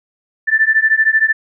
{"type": "beating tone pair", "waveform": "sine", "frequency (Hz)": [1760, 1773], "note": ["A6", "A6"], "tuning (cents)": [0, 13], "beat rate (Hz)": 13, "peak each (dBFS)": -13, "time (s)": [0.47, 1.33], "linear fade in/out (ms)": 20, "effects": []}